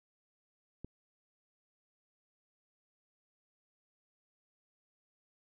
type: click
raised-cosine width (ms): 3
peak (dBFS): -30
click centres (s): 0.846
effects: none